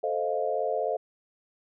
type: chord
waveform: sine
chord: F dominant seventh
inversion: first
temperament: equal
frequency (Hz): 440 / 523.3 / 622.3 / 698.5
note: A4 / C5 / Eb5 / F5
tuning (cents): 0 / 0 / 0 / 0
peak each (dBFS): -31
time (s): 0.03-0.97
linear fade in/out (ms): 10
effects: none